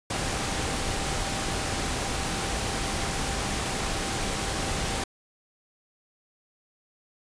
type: tone in noise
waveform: sine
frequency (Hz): 784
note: G5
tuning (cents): 0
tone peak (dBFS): -39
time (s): 0.1-5.04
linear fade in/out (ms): 5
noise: pink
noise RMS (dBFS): -29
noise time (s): 0.1-5.04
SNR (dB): -13
effects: resampled to 22050 Hz